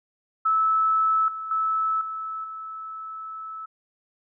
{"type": "tone with level steps", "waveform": "sine", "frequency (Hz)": 1306, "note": "E6", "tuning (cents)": -17, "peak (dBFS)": [-18, -30, -21, -29, -33], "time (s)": [0.45, 3.66], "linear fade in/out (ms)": 10, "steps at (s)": [1.28, 1.51, 2.01, 2.44], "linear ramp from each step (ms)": 2, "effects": []}